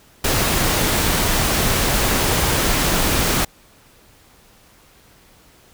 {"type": "noise", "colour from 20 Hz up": "pink", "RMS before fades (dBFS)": -18, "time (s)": [0.24, 3.45], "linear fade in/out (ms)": 5, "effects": ["pink hiss -51 dBFS RMS until 5.73 s"]}